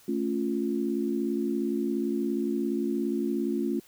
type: chord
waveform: sine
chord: A augmented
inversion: none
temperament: equal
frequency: 220 / 277.2 / 349.2 Hz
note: A3 / C#4 / E#4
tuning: 0 / 0 / 0 cents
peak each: -30 dBFS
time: 0.08-3.8 s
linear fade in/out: 5 ms
effects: white hiss -57 dBFS RMS until 3.87 s